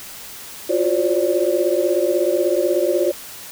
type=tone cluster; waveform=sine; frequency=347.1 / 363.4 / 535 / 585 Hz; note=F4 / F#4 / C5 / D5; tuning=-11 / -31 / +38 / -7 cents; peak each=-21 dBFS; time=0.69-3.12 s; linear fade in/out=10 ms; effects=white hiss -36 dBFS RMS until 3.51 s